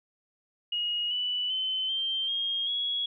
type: tone with pitch steps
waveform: sine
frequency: 2882 / 2968 / 3057 / 3148 / 3242 / 3339 Hz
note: F#7 / F#7 / G7 / G7 / G#7 / G#7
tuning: -46 / +5 / -44 / +7 / -42 / +9 cents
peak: -27 dBFS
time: 0.72-3.06 s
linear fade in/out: 5 ms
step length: 390 ms
effects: none